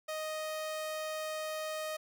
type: tone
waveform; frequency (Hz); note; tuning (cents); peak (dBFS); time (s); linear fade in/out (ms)
sawtooth; 623; D#5; +2; -32; 0.08-1.97; 10
effects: none